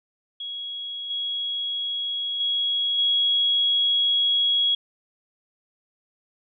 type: tone with level steps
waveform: sine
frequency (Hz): 3322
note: G#7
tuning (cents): 0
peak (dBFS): -30 / -25 / -21 / -18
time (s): 0.4-4.75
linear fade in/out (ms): 5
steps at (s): 1.1 / 2.4 / 2.98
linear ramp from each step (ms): 5
effects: none